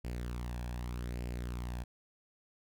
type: tone with flanger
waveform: sawtooth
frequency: 60.4 Hz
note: B1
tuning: 38 cents flat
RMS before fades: -39 dBFS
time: 0.04-1.84 s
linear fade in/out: 10 ms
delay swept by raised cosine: 0.4 to 1.21 ms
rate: 0.83 Hz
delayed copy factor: +0.5
effects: none